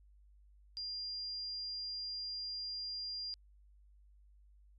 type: tone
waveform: sine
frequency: 4800 Hz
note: D8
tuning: 37 cents sharp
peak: -39 dBFS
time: 0.77-3.34 s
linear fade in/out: 0 ms
effects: added 50 Hz sine -60 dBFS peak until 4.78 s + AAC 32 kbps